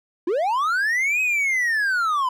triangle linear two-way sweep, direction up then down, 315.1 to 2555 to 986 Hz, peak -17 dBFS, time 0.27-2.29 s, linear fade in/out 5 ms, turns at 1.21 s, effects none

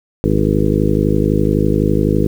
harmonic tone with a mistuned harmonic, 51.91 Hz, G#1, in tune, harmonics 1 / 2 / 3 / 4 / 5 / 6 / 7 / 8 / 9, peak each -20 / -20 / -18 / -19 / -23 / -19 / -22 / -21 / -23 dBFS, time 0.24-2.27 s, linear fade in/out 0 ms, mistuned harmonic 9, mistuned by +51 cents, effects 7-bit

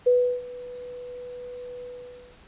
sine tone with ADSR envelope, 493.9 Hz, B4, in tune, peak -14 dBFS, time 0.06-2.39 s, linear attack 13 ms, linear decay 340 ms, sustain -21 dB, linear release 550 ms, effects pink hiss -53 dBFS RMS until 2.47 s + resampled to 8000 Hz

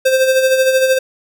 square tone with tremolo, 523.3 Hz, C5, in tune, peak -9 dBFS, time 0.05-0.99 s, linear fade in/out 10 ms, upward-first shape sine, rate 13 Hz, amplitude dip 50%, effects none

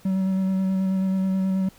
triangle tone with vibrato, 190 Hz, F#3, 46 cents sharp, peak -18 dBFS, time 0.05-1.69 s, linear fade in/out 5 ms, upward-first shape square, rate 9.3 Hz, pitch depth 12 cents each way, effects pink hiss -53 dBFS RMS until 1.78 s

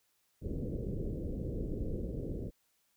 pink low-pass noise, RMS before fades -37 dBFS, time 0.41-2.51 s, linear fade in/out 50 ms, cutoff 510 Hz, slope 48 dB/octave, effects white hiss -75 dBFS RMS until 2.96 s

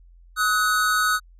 square tone pair together, 1268.8 / 1480 Hz, D#6 / F#6, +33 / 0 cents, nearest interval minor third, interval 267 cents, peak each -22 dBFS, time 0.36-1.2 s, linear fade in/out 50 ms, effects added 43 Hz sine -47 dBFS peak until 1.39 s + resampled to 32000 Hz

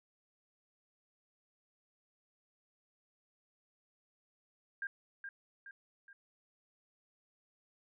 sine tone with echo, 1604 Hz, G6, 39 cents sharp, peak -36 dBFS, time 4.82-4.87 s, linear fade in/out 2 ms, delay 420 ms, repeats 3, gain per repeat -6 dB, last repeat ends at 6.13 s, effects none

